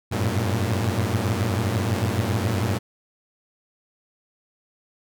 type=tone cluster; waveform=sawtooth; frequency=92 / 99.7 / 111.2 / 117.9 Hz; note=F#2 / G2 / A2 / A#2; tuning=-9 / +30 / +19 / +20 cents; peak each=-23 dBFS; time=0.11-2.79 s; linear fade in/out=20 ms; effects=none